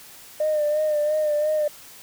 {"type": "tone with vibrato", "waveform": "sine", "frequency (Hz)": 605, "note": "D#5", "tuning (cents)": -49, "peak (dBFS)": -18, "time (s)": [0.4, 1.68], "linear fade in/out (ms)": 5, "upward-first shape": "sine", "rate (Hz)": 2.9, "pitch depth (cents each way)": 39, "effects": ["tanh soft clip ceiling -15 dBFS", "white hiss -45 dBFS RMS until 2.02 s"]}